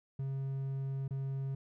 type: tone with dropouts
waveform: triangle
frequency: 135.5 Hz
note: C#3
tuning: 39 cents flat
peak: -32 dBFS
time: 0.19-1.55 s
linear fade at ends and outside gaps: 5 ms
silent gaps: 1.08-1.107 s
effects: none